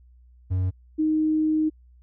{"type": "tone pair in turn", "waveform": ["triangle", "sine"], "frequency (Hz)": [92.5, 311.1], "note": ["F#2", "D#4"], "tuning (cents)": [0, 0], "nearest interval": "octave + major sixth", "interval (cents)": 2100, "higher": "second", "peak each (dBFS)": -19, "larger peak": "neither", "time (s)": [[0.5, 0.71], [0.98, 1.7]], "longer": "second", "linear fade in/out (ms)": 20, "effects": ["added 61 Hz sine -50 dBFS peak until 2.02 s"]}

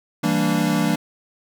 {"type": "chord", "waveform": "square", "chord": "E half-diminished seventh", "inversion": "none", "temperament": "equal with one note detuned", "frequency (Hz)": [164.81, 196, 230, 293.7], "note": ["E3", "G3", "Bb3", "D4"], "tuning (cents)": [0, 0, -23, 0], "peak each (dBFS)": -24, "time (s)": [0.23, 0.96], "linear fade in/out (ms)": 10, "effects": []}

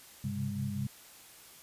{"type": "tone cluster", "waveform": "sine", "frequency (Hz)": [99.6, 130.3, 135.4, 202.3], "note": ["G2", "C3", "C#3", "G#3"], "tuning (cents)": [28, -7, -40, -45], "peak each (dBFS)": [-39, -38, -39, -36], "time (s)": [0.24, 0.87], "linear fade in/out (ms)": 5, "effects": ["white hiss -54 dBFS RMS until 1.62 s", "resampled to 32000 Hz"]}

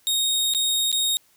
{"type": "tone with dropouts", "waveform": "sawtooth", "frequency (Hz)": 3729, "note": "A#7", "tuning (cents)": 0, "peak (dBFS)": -17, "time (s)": [0.07, 1.17], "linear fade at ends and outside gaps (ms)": 0, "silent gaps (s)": [[0.537, 0.548], [0.916, 0.927]], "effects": ["white hiss -60 dBFS RMS until 1.36 s"]}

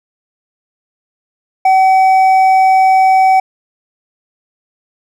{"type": "tone with hard clipping", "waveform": "triangle", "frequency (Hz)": 760, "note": "F#5", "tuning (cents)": 46, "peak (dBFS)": -7, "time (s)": [1.65, 3.4], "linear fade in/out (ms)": 5, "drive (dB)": 8, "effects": []}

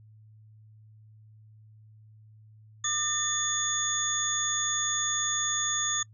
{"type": "tone cluster", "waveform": "sine", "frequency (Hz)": [1210, 1812, 3503, 6680], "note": ["D#6", "A#6", "A7", "G#8"], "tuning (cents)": [-49, -50, -8, 9], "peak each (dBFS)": [-36, -35, -33, -28], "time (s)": [2.84, 6.03], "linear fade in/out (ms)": 5, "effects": ["noise-tail reverb RT60 0.1 s tail -26 dB re dry", "added 108 Hz sine -51 dBFS peak until 6.13 s"]}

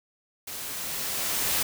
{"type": "noise with level ramp", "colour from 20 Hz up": "white", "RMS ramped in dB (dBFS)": [-37, -25], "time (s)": [0.47, 1.63], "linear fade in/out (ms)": 5, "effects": []}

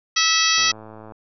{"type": "harmonic tone", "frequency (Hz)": 650, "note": "E5", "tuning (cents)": -24, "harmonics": [2, 3, 4, 5, 6, 7, 8, 9], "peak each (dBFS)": [-24, -24, -24, -24, -24, -24, -24, -24], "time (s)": [0.16, 0.72], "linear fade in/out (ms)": 10}
{"type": "click train", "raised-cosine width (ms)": 1, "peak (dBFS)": -26, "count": 60, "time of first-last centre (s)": [0.58, 1.121], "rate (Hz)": 109}
{"effects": []}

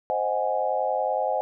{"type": "chord", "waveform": "sine", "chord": "Ab dominant seventh", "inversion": "first", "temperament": "equal", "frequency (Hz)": [523.3, 622.3, 740, 830.6], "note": ["C5", "Eb5", "Gb5", "Ab5"], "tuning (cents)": [0, 0, 0, 0], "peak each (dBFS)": -28, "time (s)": [0.1, 1.41], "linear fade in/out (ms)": 0, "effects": []}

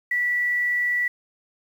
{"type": "tone with quantisation", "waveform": "sine", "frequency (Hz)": 1955, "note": "B6", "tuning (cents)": -18, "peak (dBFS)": -20, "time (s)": [0.11, 1.08], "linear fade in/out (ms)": 5, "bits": 8, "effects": []}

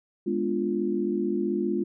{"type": "chord", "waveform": "sine", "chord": "G# diminished seventh", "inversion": "none", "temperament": "equal", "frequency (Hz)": [207.7, 246.9, 293.7, 349.2], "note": ["G#3", "B3", "D4", "F4"], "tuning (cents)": [0, 0, 0, 0], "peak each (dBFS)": [-29, -32, -32, -27], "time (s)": [0.26, 1.84], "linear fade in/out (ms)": 10, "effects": []}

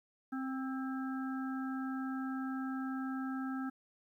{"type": "harmonic tone with a mistuned harmonic", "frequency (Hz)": 263.4, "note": "C4", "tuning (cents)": 12, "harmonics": [1, 3, 5, 6], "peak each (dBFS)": [-36, -48, -46, -49], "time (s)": [0.32, 3.7], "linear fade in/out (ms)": 10, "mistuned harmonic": 6, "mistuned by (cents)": 27, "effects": ["12-bit"]}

